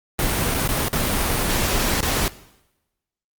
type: noise with dropouts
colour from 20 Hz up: pink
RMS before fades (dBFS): -21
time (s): 0.19-2.28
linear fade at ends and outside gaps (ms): 0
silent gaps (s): 0.542-0.546 / 0.676-0.69 / 0.883-0.93 / 2.006-2.028
effects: noise-tail reverb RT60 1.0 s tail -19 dB re dry + Opus 32 kbps